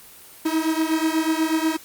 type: beating tone pair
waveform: 45% pulse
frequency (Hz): 315.5 / 323.7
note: D#4 / E4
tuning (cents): +24 / -31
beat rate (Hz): 8.2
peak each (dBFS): -22 / -23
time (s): 0.45-1.77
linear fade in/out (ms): 10
effects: white hiss -45 dBFS RMS until 1.84 s + Opus 24 kbps